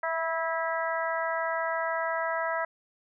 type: harmonic tone with a mistuned harmonic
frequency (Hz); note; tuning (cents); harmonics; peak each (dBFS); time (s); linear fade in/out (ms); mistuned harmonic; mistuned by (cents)
326; E4; -19; 2 / 3 / 4 / 5 / 6; -31 / -33 / -34 / -35 / -36; 0.03-2.65; 5; 2; +16
effects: none